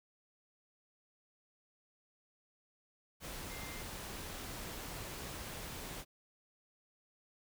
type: tone in noise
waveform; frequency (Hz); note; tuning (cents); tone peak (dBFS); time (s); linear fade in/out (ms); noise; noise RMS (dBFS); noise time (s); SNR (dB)
sine; 2093; C7; 0; -51; 3.48-3.84; 50; pink; -45; 3.2-6.05; -9
effects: none